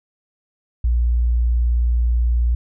sine tone, 59.3 Hz, A#1, 30 cents sharp, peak -14 dBFS, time 0.84-2.55 s, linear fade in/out 5 ms, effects none

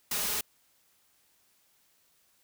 white noise with comb filter, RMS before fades -31 dBFS, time 0.11-0.41 s, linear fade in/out 5 ms, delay 4.8 ms, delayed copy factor +0.75, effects white hiss -68 dBFS RMS until 2.43 s

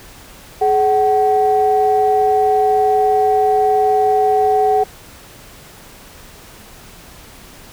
sine tone pair together, 422.9 / 753.5 Hz, G#4 / F#5, +31 / +31 cents, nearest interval minor seventh, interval 1000 cents, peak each -14 / -12 dBFS, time 0.61-4.84 s, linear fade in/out 10 ms, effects tanh soft clip ceiling -4 dBFS + pink hiss -40 dBFS RMS until 7.72 s

